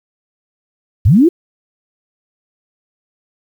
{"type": "linear sweep", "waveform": "sine", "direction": "up", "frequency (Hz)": [72, 367.1], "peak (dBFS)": -5, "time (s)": [1.05, 1.29], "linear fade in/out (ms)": 10, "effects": ["7-bit"]}